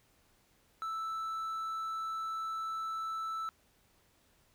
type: tone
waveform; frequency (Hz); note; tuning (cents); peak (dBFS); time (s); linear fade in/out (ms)
triangle; 1318.5; E6; 0; -33; 0.82-3.49; 0
effects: pink hiss -69 dBFS RMS until 4.54 s

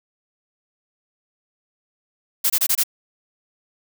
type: noise bursts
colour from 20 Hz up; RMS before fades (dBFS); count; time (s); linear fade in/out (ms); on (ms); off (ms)
blue; -18; 5; 2.44-2.836; 10; 60; 24
effects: none

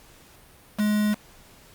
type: tone with quantisation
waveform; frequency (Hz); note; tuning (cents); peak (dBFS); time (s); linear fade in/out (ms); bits
triangle; 210; G#3; +19; -18; 0.78-1.15; 20; 5
effects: pink hiss -52 dBFS RMS until 1.74 s + Opus 48 kbps

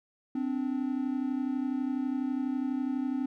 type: tone pair together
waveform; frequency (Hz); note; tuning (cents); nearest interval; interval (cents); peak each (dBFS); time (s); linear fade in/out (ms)
triangle; 258.6 / 290.7; C4 / D4; -20 / -18; major second; 202; -28 / -31; 0.35-3.26; 5
effects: none

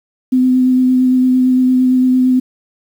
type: tone with vibrato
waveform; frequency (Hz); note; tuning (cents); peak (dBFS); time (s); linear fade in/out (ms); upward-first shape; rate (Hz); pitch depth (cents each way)
sine; 255.1; C4; -44; -8; 0.32-2.4; 10; sine; 8.8; 13
effects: 7-bit

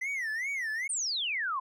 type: tone with vibrato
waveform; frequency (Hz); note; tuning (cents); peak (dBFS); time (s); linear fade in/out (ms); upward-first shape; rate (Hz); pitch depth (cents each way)
triangle; 1975.5; B6; 0; -29; 0.01-0.88; 10; sine; 2.5; 230
type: exponential sweep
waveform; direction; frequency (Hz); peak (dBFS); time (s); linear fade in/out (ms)
sine; down; 9330 to 1000; -29; 0.89-1.6; 10
effects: none

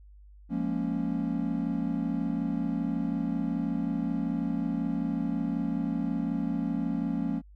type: chord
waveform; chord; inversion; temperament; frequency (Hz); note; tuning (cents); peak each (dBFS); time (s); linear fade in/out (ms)
triangle; Bb minor seventh; second; equal; 174.61 / 207.7 / 233.1 / 277.2; F3 / Ab3 / Bb3 / Db4; 0 / 0 / 0 / 0; -31 / -33 / -30 / -30; 0.49-7.42; 50
effects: added 50 Hz sine -49 dBFS peak until 7.55 s

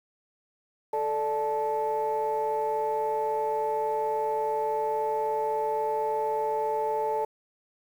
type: tone cluster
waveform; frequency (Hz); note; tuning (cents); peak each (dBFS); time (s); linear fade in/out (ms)
sine; 438.2 / 591 / 872; A4 / D5 / A5; -7 / +11 / -16; -28 / -32 / -27; 0.93-7.25; 5
effects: tanh soft clip ceiling -19 dBFS + 9-bit

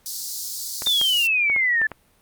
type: high-pass noise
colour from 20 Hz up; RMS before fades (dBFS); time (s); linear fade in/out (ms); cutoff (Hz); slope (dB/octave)
pink; -31; 0.06-1.27; 0; 4300; 48
type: clicks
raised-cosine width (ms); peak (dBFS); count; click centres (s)
0.5; -17; 7; 0.821 / 0.871 / 1.014 / 1.499 / 1.563 / 1.816 / 1.917
type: exponential sweep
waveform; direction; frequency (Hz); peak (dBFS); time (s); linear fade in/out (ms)
sine; down; 3628 to 1723; -17; 0.86-1.87; 5
effects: pink hiss -60 dBFS RMS until 2.21 s + Opus 48 kbps

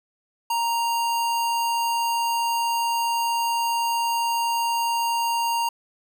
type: tone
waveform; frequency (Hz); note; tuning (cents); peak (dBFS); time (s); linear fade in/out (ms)
square; 932.3; A#5; 0; -22; 0.5-5.69; 5
effects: none

